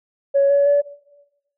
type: tone with pitch steps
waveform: sine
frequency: 557 / 565.4 / 574 Hz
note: C#5 / C#5 / D5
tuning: +8 / +34 / -40 cents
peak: -11 dBFS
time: 0.34-0.82 s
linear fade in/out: 20 ms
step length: 160 ms
effects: noise-tail reverb RT60 0.9 s tail -18 dB re dry + tanh soft clip ceiling -8 dBFS